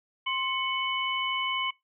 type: tone cluster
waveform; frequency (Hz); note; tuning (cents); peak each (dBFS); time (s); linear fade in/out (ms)
sine; 1052 / 2214 / 2999; C6 / C#7 / F#7; +9 / -3 / +23; -31; 0.26-1.71; 10
effects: noise-tail reverb RT60 0.2 s tail -22 dB re dry